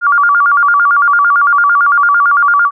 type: tone with vibrato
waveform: sine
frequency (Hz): 1271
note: D#6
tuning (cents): +36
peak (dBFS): -6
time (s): 0.01-2.71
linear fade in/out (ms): 50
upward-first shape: square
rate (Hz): 8.9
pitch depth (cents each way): 180
effects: none